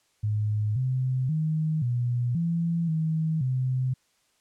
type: tone with pitch steps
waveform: sine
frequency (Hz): 106 / 129.2 / 156.6 / 121.7 / 168.2 / 159.1 / 129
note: G#2 / C3 / D#3 / B2 / E3 / D#3 / C3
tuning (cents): +36 / -21 / +11 / -25 / +35 / +39 / -24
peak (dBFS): -23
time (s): 0.23-3.94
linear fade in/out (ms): 10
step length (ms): 530
effects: white hiss -68 dBFS RMS until 4.4 s + low-pass 9000 Hz 12 dB/octave